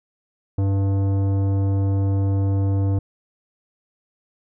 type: tone with tanh clipping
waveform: sine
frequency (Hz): 98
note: G2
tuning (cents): 0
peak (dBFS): -19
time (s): 0.58-2.99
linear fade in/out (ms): 5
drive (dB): 14
effects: none